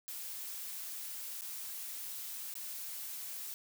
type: noise with dropouts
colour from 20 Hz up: blue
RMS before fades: -43 dBFS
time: 0.08-3.54 s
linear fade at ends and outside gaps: 0 ms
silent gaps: 1.41-1.419 / 2.539-2.554 s
effects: none